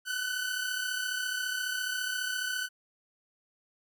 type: tone pair together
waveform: sawtooth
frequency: 1479 / 1513.6 Hz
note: F#6 / F#6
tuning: -1 / +39 cents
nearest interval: unison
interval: 40 cents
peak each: -32 / -29 dBFS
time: 0.05-2.69 s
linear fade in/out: 50 ms
effects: none